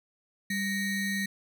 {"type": "ring-modulated tone", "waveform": "square", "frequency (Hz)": 1032, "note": "C6", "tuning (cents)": -24, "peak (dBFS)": -26, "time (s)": [0.5, 1.26], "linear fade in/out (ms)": 5, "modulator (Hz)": 835, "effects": []}